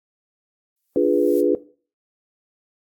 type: noise with exponential growth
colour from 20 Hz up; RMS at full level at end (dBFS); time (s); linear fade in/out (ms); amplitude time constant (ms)
violet; -37; 0.76-1.41; 5; 140
type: chord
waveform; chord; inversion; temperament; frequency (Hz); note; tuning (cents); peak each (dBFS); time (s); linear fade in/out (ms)
sine; D diminished seventh; none; equal; 293.7 / 349.2 / 415.3 / 493.9; D4 / F4 / Ab4 / Cb5; 0 / 0 / 0 / 0; -20; 0.96-1.55; 2
effects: noise-tail reverb RT60 0.4 s tail -17 dB re dry + AAC 64 kbps